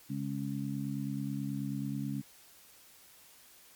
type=harmonic tone; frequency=69.3 Hz; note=C#2; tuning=in tune; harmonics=2 / 3 / 4; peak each=-37 / -37 / -38 dBFS; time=0.09-2.22 s; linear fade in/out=20 ms; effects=white hiss -58 dBFS RMS until 3.75 s + MP3 96 kbps